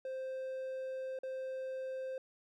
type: tone with dropouts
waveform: triangle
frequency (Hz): 523.3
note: C5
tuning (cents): 0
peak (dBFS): -36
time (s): 0.05-2.18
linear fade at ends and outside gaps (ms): 2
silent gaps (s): 1.189-1.233
effects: none